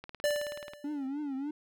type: click train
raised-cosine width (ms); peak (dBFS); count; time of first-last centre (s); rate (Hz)
0.3; -27; 14; 0.04-0.735; 18.7
type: tone with exponential decay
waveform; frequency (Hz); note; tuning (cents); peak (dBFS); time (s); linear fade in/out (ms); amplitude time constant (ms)
square; 587.3; D5; 0; -25; 0.24-1.07; 0; 180
type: tone with vibrato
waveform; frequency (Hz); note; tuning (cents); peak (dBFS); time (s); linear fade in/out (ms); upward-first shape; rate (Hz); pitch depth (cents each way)
triangle; 281.6; C#4; +27; -31; 0.84-1.51; 5; triangle; 3.4; 140
effects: none

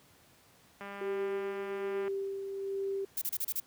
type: click train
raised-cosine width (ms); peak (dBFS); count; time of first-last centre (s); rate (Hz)
0.5; -29; 255; 0.81-2.08; 200
type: tone with tremolo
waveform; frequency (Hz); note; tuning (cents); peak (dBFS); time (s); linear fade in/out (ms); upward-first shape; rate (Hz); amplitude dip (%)
sine; 392; G4; 0; -31; 1.01-3.05; 5; sine; 1.2; 45
type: noise bursts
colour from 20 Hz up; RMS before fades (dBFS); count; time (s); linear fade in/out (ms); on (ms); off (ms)
violet; -33; 6; 3.17-3.601; 5; 46; 31
effects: pink hiss -62 dBFS RMS until 3.66 s + high-pass 80 Hz 12 dB/octave

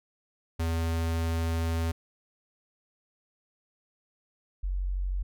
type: tone pair in turn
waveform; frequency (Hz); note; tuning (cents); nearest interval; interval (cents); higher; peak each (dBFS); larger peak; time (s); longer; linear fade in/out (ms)
square / sine; 82.41 / 46.25; E2 / F#1; 0 / 0; minor seventh; 1000; first; -27; neither; 0.59-1.92 / 4.63-5.23; first; 10
effects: none

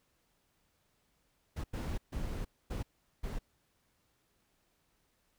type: noise bursts at uneven times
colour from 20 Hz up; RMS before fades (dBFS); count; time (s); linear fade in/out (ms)
brown; -37; 5; 1.56-1.64 / 1.73-1.98 / 2.12-2.45 / 2.7-2.83 / 3.23-3.39; 10
effects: pink hiss -75 dBFS RMS until 5.38 s

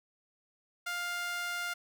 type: tone with high-pass filter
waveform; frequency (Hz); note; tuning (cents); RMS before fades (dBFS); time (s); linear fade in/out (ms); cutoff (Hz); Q
sawtooth; 702; F5; +9; -36; 0.86-1.74; 10; 1400; 1.8
effects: none

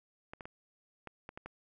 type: clicks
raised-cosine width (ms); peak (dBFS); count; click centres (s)
0.5; -29; 7; 0.335 / 0.408 / 0.455 / 1.073 / 1.291 / 1.375 / 1.46
effects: none

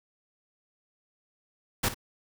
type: noise with echo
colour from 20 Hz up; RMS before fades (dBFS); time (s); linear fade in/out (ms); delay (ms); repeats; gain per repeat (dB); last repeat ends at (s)
pink; -26; 1.83-1.89; 10; 55; 1; -13; 1.945
effects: none

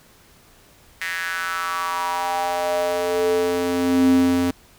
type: tone with high-pass filter sweep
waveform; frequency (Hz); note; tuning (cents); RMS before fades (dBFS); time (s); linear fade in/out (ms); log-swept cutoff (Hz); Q
square; 87.9; F2; +12; -21; 1.01-4.51; 5; 1900 to 200; 5
effects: pink hiss -52 dBFS RMS until 4.78 s

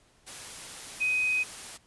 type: tone in noise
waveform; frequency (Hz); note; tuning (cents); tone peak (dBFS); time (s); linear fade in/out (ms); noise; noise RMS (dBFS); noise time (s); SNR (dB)
sine; 2512; D#7; +16; -24; 1-1.44; 20; white; -42; 0.26-1.78; +15
effects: pink hiss -63 dBFS RMS until 1.86 s + resampled to 24000 Hz

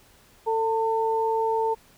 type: tone pair together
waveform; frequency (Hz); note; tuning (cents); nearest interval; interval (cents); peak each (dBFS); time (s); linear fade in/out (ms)
sine; 446.2 / 899.1; A4 / A5; +24 / +37; octave; 1213; -24 / -24; 0.46-1.75; 20
effects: pink hiss -56 dBFS RMS until 1.97 s

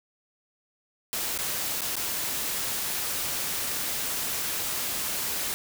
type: noise with dropouts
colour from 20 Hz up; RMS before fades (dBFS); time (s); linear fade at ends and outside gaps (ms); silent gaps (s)
white; -30; 1.13-5.54; 0; 1.377-1.388 / 1.808-1.817 / 1.955-1.966
effects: none

